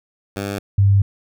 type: tone pair in turn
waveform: 10% pulse / sine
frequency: 99.7 / 99.13 Hz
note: G2 / G2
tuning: +30 / +20 cents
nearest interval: unison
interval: 10 cents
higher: first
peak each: -15 / -10 dBFS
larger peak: second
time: 0.36-0.59 / 0.78-1.02 s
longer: second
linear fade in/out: 5 ms
effects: none